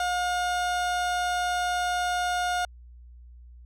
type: tone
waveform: 30% pulse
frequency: 716 Hz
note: F5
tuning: 43 cents sharp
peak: -22 dBFS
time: 0-2.65 s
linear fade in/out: 2 ms
effects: added 60 Hz sine -45 dBFS peak until 3.65 s + low-pass 9000 Hz 12 dB/octave